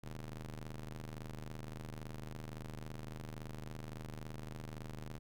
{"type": "ring-modulated tone", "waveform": "sawtooth", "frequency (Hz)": 77.78, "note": "D#2", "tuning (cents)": 0, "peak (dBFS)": -37, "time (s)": [0.03, 5.19], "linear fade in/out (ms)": 10, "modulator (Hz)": 50.7, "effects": []}